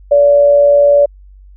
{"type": "tone with amplitude modulation", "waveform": "sine", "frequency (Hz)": 575, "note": "D5", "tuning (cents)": -37, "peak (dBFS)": -3, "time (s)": [0.11, 1.06], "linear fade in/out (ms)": 10, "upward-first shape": "sine", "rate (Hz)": 121, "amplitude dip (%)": 35, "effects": ["added 48 Hz sine -36 dBFS peak until 1.56 s"]}